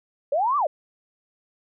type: linear two-way sweep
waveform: sine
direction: up then down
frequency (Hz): 531 to 1200 to 531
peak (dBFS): -19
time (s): 0.32-0.67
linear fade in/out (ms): 5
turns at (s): 0.57
effects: none